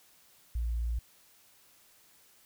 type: tone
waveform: sine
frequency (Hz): 57.9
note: A#1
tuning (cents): -11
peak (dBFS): -28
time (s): 0.55-0.99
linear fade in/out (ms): 5
effects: tanh soft clip ceiling -25 dBFS + white hiss -62 dBFS RMS until 2.45 s